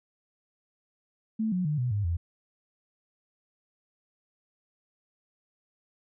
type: tone with pitch steps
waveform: sine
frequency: 220 / 181.82 / 150.26 / 124.19 / 102.63 / 84.82 Hz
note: A3 / F#3 / D3 / B2 / G#2 / E2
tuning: 0 / -30 / +40 / +10 / -20 / +50 cents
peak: -25 dBFS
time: 1.39-2.17 s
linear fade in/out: 10 ms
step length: 130 ms
effects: none